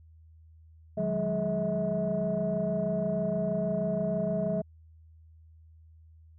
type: tone cluster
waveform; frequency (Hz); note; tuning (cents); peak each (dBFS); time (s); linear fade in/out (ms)
sine; 148.6 / 179.2 / 205.5 / 421.1 / 643; D3 / F3 / G#3 / G#4 / E5; +21 / +45 / -18 / +24 / -43; -37 / -31 / -33 / -37 / -29; 0.97-4.62; 10
effects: tanh soft clip ceiling -19 dBFS + added 80 Hz sine -52 dBFS peak until 6.38 s